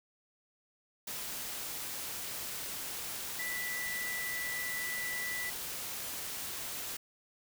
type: tone in noise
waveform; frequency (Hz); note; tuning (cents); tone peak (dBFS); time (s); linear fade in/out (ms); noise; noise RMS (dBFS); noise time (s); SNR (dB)
sine; 1975.5; B6; 0; -36; 3.39-5.5; 5; white; -40; 1.07-6.97; +1
effects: none